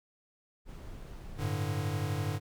brown noise, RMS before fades -44 dBFS, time 0.65-1.51 s, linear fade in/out 50 ms
square chord, G suspended second, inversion none, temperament equal, 98 / 110 / 146.83 Hz, G2 / A2 / D3, 0 / 0 / 0 cents, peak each -35 / -37 / -36 dBFS, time 1.37-2.4 s, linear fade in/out 50 ms
effects none

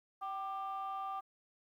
triangle ring-modulated tone, 207.7 Hz, G#3, in tune, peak -31 dBFS, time 0.21-1.21 s, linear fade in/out 20 ms, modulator 981 Hz, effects tanh soft clip ceiling -33 dBFS + 12-bit

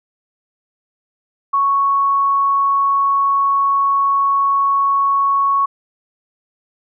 sine tone, 1108.7 Hz, C#6, in tune, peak -12 dBFS, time 1.53-5.66 s, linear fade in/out 10 ms, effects none

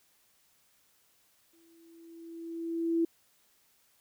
sine tone with exponential growth, 332.4 Hz, E4, 15 cents sharp, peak -23 dBFS, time 1.53-3.05 s, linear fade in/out 5 ms, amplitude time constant 330 ms, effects white hiss -68 dBFS RMS until 4 s

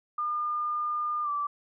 sine tone with pitch glide, 1209 to 1163.1 Hz, D6 to D6, +50 to -17 cents, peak -27 dBFS, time 0.18-1.47 s, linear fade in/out 5 ms, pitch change -67 cents, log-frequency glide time 1.23-1.29 s, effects none

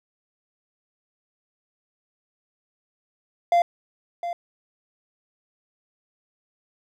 triangle tone with echo, 692 Hz, F5, 16 cents flat, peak -13 dBFS, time 3.52-3.62 s, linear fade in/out 2 ms, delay 710 ms, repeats 1, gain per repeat -11 dB, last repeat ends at 4.33 s, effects none

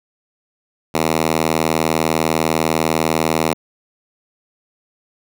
5% pulse tone with high-pass filter, 80 Hz, D#2, 49 cents sharp, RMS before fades -18 dBFS, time 0.94-3.54 s, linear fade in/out 10 ms, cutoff 170 Hz, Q 0.84, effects none

